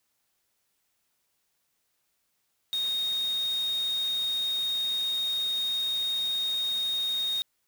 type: tone in noise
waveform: sine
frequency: 3717 Hz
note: A#7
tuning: 6 cents flat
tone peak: -26 dBFS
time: 2.73-7.42 s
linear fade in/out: 0 ms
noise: white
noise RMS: -44 dBFS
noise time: 2.73-7.42 s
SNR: +15 dB
effects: white hiss -75 dBFS RMS until 7.67 s